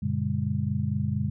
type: tone cluster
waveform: sine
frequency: 94.6 / 118.9 / 143.3 / 203.5 Hz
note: F#2 / A#2 / D3 / G#3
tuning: +39 / +35 / -42 / -35 cents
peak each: -30 dBFS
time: 0.02-1.3 s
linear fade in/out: 10 ms
effects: none